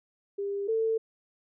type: tone pair in turn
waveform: sine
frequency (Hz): 400.4 / 446.8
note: G4 / A4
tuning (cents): +37 / +27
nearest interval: major second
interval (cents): 190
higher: second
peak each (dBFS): -29 / -24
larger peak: second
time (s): 0.38-0.68 / 0.68-0.98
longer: neither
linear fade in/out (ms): 10
effects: none